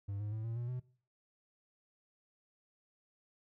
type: tone with pitch steps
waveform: triangle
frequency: 100 / 104.67 / 109.56 / 114.67 / 120.02 / 125.63 Hz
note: G2 / G#2 / A2 / A#2 / B2 / B2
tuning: +35 / +14 / -7 / -28 / -49 / +30 cents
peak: -35 dBFS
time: 0.08-0.8 s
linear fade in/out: 10 ms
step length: 120 ms
effects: noise-tail reverb RT60 0.4 s tail -18 dB re dry